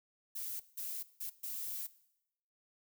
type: noise bursts at uneven times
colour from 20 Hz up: violet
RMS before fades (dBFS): -41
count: 4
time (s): 0.35-0.6 / 0.77-1.03 / 1.2-1.3 / 1.43-1.87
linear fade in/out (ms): 10
effects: noise-tail reverb RT60 0.8 s tail -18 dB re dry